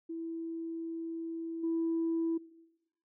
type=tone with level steps; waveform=sine; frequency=329.6 Hz; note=E4; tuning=in tune; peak=-36 / -28 dBFS; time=0.09-2.38 s; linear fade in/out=10 ms; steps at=1.63 s; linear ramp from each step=10 ms; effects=noise-tail reverb RT60 1.0 s tail -20 dB re dry + tanh soft clip ceiling -25 dBFS